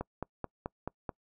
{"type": "click train", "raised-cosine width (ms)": 1, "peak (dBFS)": -21, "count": 6, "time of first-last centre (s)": [0.01, 1.092], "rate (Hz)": 4.62, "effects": ["noise-tail reverb RT60 0.1 s tail -26 dB re dry"]}